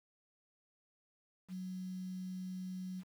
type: tone with quantisation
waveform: sine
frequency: 185 Hz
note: F#3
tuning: in tune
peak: -40 dBFS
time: 1.48-3.04 s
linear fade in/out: 50 ms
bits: 10
effects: none